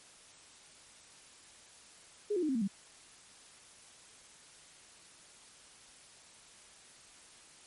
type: tone with pitch steps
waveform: sine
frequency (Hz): 415.3 / 357.4 / 307.5 / 264.7 / 227.8 / 196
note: G#4 / F4 / D#4 / C4 / A#3 / G3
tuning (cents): 0 / +40 / -20 / +20 / -40 / 0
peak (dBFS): -29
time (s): 2.3-2.678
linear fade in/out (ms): 10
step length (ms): 63
effects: white hiss -57 dBFS RMS until 7.66 s + MP3 48 kbps